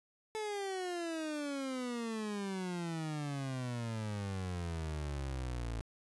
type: exponential sweep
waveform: 30% pulse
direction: down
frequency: 438.9 to 55 Hz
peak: -34 dBFS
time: 0.35-5.81 s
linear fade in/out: 0 ms
effects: resampled to 24000 Hz